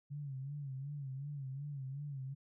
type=tone with vibrato; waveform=sine; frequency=139 Hz; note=C#3; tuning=5 cents sharp; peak=-40 dBFS; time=0.1-2.35 s; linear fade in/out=20 ms; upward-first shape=sine; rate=2.7 Hz; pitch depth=98 cents each way; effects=none